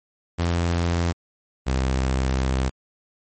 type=tone pair in turn; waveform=sawtooth; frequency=85.7 / 65.32 Hz; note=F2 / C2; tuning=-32 / -2 cents; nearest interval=perfect fourth; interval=470 cents; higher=first; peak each=-16 dBFS; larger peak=neither; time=0.38-1.13 / 1.66-2.7 s; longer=second; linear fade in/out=20 ms; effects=MP3 32 kbps